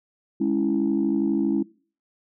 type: chord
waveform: sine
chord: C# minor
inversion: second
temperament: equal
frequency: 207.7 / 277.2 / 329.6 Hz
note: G#3 / C#4 / E4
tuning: 0 / 0 / 0 cents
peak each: -24 / -23 / -23 dBFS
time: 0.4-1.63 s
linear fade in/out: 10 ms
effects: noise-tail reverb RT60 0.4 s tail -21 dB re dry + tanh soft clip ceiling -13 dBFS